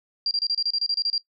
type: tone bursts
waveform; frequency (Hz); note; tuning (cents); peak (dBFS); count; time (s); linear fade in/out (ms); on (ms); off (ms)
sine; 4751; D8; +19; -21; 12; 0.26-1.18; 2; 51; 28
effects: noise-tail reverb RT60 0.1 s tail -20 dB re dry